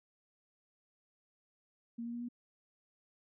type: tone with pitch steps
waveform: sine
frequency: 233.1 / 235.8 / 238.5 / 241.3 Hz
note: A#3 / A#3 / A#3 / B3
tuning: 0 / +20 / +40 / -40 cents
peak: -38 dBFS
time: 1.98-2.288 s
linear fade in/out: 10 ms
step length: 77 ms
effects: none